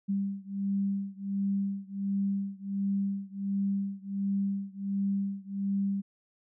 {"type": "beating tone pair", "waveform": "sine", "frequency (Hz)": [197, 198.4], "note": ["G3", "G3"], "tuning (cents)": [9, 21], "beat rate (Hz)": 1.4, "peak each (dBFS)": [-31, -32], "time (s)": [0.08, 6.02], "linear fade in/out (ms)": 20, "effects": []}